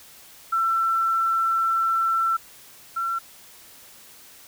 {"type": "tone pair in turn", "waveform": "sine", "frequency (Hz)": [1342, 1355.2], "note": ["E6", "E6"], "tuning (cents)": [31, 48], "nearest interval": "unison", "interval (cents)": 17, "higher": "second", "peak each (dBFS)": [-19, -23], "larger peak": "first", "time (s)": [[0.52, 2.37], [2.96, 3.19]], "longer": "first", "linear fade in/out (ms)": 10, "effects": ["white hiss -48 dBFS RMS until 4.47 s"]}